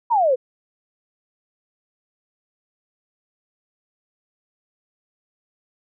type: exponential sweep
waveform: sine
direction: down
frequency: 987.8 to 481.8 Hz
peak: -14 dBFS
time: 0.1-0.36 s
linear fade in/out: 20 ms
effects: none